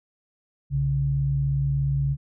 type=tone pair together; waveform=sine; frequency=61.74 / 138.6 Hz; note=B1 / C#3; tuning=0 / 0 cents; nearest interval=octave + major second; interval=1400 cents; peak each=-29 / -21 dBFS; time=0.7-2.17 s; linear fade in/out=50 ms; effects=none